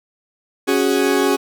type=chord; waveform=40% pulse; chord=C# suspended fourth; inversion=none; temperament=equal; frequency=277.2 / 370 / 415.3 Hz; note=C#4 / F#4 / G#4; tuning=0 / 0 / 0 cents; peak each=-18 dBFS; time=0.67-1.37 s; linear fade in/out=20 ms; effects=none